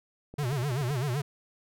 click train, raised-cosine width 2 ms, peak -31 dBFS, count 7, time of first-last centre 0.34-0.906 s, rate 10.6 Hz
square tone with vibrato, 133.3 Hz, C3, 33 cents sharp, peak -28 dBFS, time 0.38-1.22 s, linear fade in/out 10 ms, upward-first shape sine, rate 7.8 Hz, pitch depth 200 cents each way
effects none

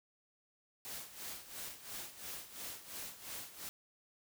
white noise with tremolo, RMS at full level -44 dBFS, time 0.85-3.69 s, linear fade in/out 0 ms, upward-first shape sine, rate 2.9 Hz, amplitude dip 75%, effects none

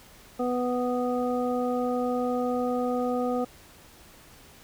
harmonic tone, 247.7 Hz, B3, 5 cents sharp, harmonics 1 / 2 / 3 / 5, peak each -28 / -28 / -32 / -37 dBFS, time 0.39-3.45 s, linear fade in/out 10 ms, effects pink hiss -52 dBFS RMS until 4.63 s

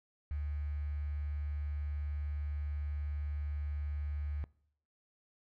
sine tone with quantisation, 73.42 Hz, D2, in tune, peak -34 dBFS, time 0.31-4.44 s, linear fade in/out 0 ms, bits 9, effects noise-tail reverb RT60 0.6 s tail -22 dB re dry + low-pass 2000 Hz 12 dB/octave

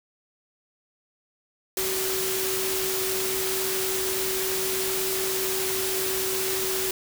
sine tone in noise, 379.5 Hz, F#4, 44 cents sharp, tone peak -29 dBFS, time 1.77-6.91 s, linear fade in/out 2 ms, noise white, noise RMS -28 dBFS, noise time 1.77-6.91 s, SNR -4 dB, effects none

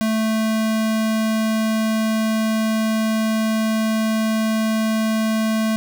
square tone, 220 Hz, A3, in tune, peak -18 dBFS, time 0.01-5.76 s, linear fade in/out 0 ms, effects none

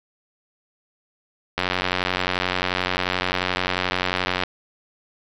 click train, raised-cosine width 0.3 ms, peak -5 dBFS, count 262, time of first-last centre 1.58-4.436 s, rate 91.4 Hz, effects resampled to 16000 Hz + 7-bit

